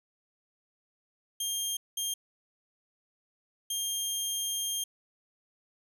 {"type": "tone bursts at uneven times", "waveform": "15% pulse", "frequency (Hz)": 3200, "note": "G7", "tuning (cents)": 35, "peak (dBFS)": -23, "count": 3, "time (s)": [[1.4, 1.77], [1.97, 2.14], [3.7, 4.84]], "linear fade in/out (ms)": 5, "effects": []}